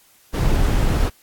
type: noise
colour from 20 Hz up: brown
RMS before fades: -17 dBFS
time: 0.33-1.1 s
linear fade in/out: 20 ms
effects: white hiss -54 dBFS RMS until 1.22 s + AAC 64 kbps